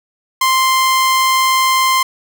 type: tone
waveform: sawtooth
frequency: 1046.5 Hz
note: C6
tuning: in tune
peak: -7 dBFS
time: 0.41-2.03 s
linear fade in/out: 5 ms
effects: none